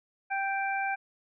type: harmonic tone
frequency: 784 Hz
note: G5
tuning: in tune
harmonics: 1 / 2 / 3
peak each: -30 / -33 / -35 dBFS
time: 0.3-0.96 s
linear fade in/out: 20 ms
effects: none